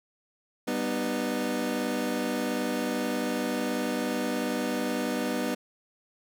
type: chord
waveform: 25% pulse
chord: G augmented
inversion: none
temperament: equal with one note detuned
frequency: 196 / 246.9 / 305.3 Hz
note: G3 / B3 / D#4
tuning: 0 / 0 / -33 cents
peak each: -31 / -26 / -29 dBFS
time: 0.67-5.55 s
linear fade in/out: 10 ms
effects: none

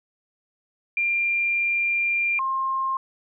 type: tone pair in turn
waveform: sine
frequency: 2387 / 1063.3 Hz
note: D7 / C6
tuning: +28 / +28 cents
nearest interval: octave + major second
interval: 1400 cents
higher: first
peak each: -20 / -22 dBFS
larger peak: first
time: 0.97-2.39 / 2.39-2.97 s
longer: first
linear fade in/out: 2 ms
effects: none

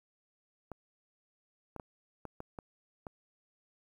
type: clicks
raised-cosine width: 1 ms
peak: -28 dBFS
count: 7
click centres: 0.717 / 1.763 / 1.798 / 2.253 / 2.404 / 2.588 / 3.068 s
effects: 10-bit

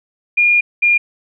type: tone pair in turn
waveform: sine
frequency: 2422 / 2412 Hz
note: D#7 / D7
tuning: -47 / +46 cents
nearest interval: unison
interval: 7 cents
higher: first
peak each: -9 dBFS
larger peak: neither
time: 0.37-0.61 / 0.82-0.98 s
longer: first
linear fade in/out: 10 ms
effects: none

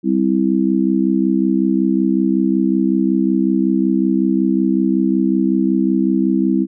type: chord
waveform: sine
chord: C major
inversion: second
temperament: just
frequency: 196.22 / 261.6 / 327 Hz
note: G3 / C4 / E4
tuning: +2 / 0 / -14 cents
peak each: -17 dBFS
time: 0.03-6.67 s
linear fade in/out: 50 ms
effects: none

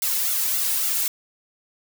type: noise with flanger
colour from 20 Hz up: blue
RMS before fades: -23 dBFS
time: 0.02-1.08 s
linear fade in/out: 2 ms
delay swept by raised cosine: 1.4 to 2.32 ms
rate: 3.6 Hz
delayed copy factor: +1
effects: none

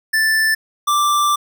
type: tone pair in turn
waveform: square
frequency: 1762 / 1176 Hz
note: A6 / D6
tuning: +2 / +2 cents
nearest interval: perfect fifth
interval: 700 cents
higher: first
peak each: -14 dBFS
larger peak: neither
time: 0.13-0.55 / 0.87-1.36 s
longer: second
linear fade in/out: 10 ms
effects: none

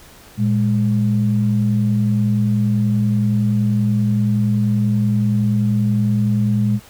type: tone pair together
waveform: sine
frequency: 115.7 / 206.2 Hz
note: A#2 / G#3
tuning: -13 / -12 cents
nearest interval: minor seventh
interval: 1001 cents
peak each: -16 dBFS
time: 0.37-6.8 s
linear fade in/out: 50 ms
effects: tanh soft clip ceiling -6 dBFS + pink hiss -44 dBFS RMS until 6.89 s

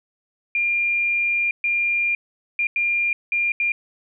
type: tone bursts at uneven times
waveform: sine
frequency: 2400 Hz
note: D7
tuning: 37 cents sharp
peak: -18 dBFS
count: 6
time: 0.55-1.51 / 1.64-2.15 / 2.59-2.67 / 2.76-3.13 / 3.32-3.52 / 3.6-3.72 s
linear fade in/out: 2 ms
effects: none

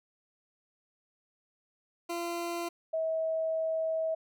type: tone pair in turn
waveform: 20% pulse / sine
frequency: 342.6 / 643.8 Hz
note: F4 / E5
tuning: -33 / -41 cents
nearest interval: major seventh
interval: 1092 cents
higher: second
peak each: -28 dBFS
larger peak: neither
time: 2.09-2.69 / 2.93-4.15 s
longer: second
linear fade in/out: 10 ms
effects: none

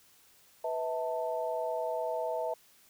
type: tone cluster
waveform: sine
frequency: 495.8 / 646 / 888 Hz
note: B4 / E5 / A5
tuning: +7 / -35 / +16 cents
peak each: -36 / -33 / -37 dBFS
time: 0.64-2.54 s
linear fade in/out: 5 ms
effects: white hiss -62 dBFS RMS until 2.89 s

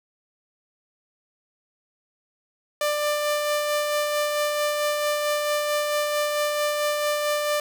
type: tone with tremolo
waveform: sawtooth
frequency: 593 Hz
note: D5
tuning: 17 cents sharp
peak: -17 dBFS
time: 2.81-7.6 s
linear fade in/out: 2 ms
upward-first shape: sine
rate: 4.5 Hz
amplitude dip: 30%
effects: 8-bit

